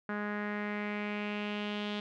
sawtooth tone with low-pass filter sweep, 207.7 Hz, G#3, in tune, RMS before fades -36 dBFS, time 0.09-2 s, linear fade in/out 2 ms, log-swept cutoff 1600 to 3400 Hz, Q 3.6, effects none

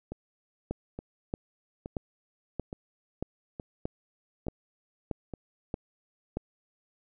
two click trains, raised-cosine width 2 ms, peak -18 / -24 dBFS, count 10 / 7, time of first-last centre 0.71-6.37 / 0.12-5.337 s, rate 1.59 / 1.15 Hz, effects none

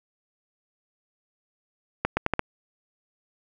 accelerating click train, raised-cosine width 0.5 ms, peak -7 dBFS, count 5, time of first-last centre 2.05-2.394 s, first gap 120 ms, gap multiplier 0.78, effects none

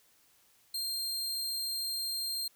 sawtooth tone, 4189 Hz, C8, 1 cent sharp, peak -30 dBFS, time 0.74-2.48 s, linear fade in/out 5 ms, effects white hiss -66 dBFS RMS until 2.55 s

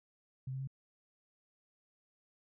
sine tone with pitch steps, 130.81 / 132.87 / 134.95 Hz, C3 / C3 / C#3, 0 / +27 / -46 cents, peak -37 dBFS, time 0.47-0.674 s, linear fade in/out 5 ms, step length 68 ms, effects none

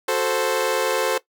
sawtooth chord, F# diminished, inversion none, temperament equal, 370 / 440 / 523.3 Hz, F#4 / A4 / C5, 0 / 0 / 0 cents, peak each -23 / -19 / -19 dBFS, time 0.08-1.18 s, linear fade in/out 5 ms, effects noise-tail reverb RT60 0.1 s tail -17 dB re dry

